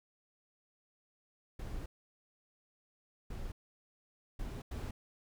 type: noise bursts at uneven times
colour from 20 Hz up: brown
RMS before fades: -41 dBFS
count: 4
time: 1.59-1.86 / 3.3-3.52 / 4.39-4.62 / 4.71-4.91 s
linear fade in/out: 5 ms
effects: none